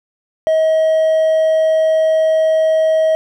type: tone with hard clipping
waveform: triangle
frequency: 636 Hz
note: D#5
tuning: 38 cents sharp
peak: -11 dBFS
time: 0.47-3.15 s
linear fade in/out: 0 ms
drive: 5 dB
effects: none